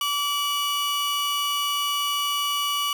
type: tone pair together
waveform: 40% pulse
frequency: 1153 / 2937 Hz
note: D6 / F#7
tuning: -32 / -13 cents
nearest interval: octave + major third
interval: 1619 cents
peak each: -25 dBFS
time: 0.01-2.93 s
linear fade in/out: 2 ms
effects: none